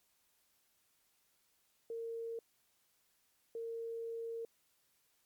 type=tone bursts at uneven times; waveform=sine; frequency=459 Hz; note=A#4; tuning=27 cents flat; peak=-39 dBFS; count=2; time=1.9-2.39 / 3.55-4.45 s; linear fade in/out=2 ms; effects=white hiss -75 dBFS RMS until 5.25 s + MP3 96 kbps